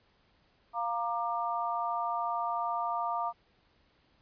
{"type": "chord", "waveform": "sine", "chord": "Bb major", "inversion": "second", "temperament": "equal with one note detuned", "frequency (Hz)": [698.5, 932.3, 1189.7], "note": ["F5", "Bb5", "D6"], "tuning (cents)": [0, 0, 22], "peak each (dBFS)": -34, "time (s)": [0.73, 3.33], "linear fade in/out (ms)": 50, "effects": ["pink hiss -68 dBFS RMS until 4.21 s", "resampled to 11025 Hz"]}